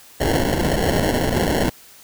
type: noise with sample-and-hold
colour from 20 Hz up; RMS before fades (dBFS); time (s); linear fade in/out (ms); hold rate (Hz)
blue; -19; 0.2-1.7; 10; 1225
effects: white hiss -46 dBFS RMS until 2.03 s